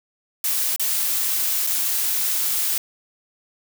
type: noise with dropouts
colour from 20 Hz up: blue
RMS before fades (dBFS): -22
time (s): 0.44-2.78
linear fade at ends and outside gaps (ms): 2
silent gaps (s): 0.762-0.796 / 1.667-1.671
effects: none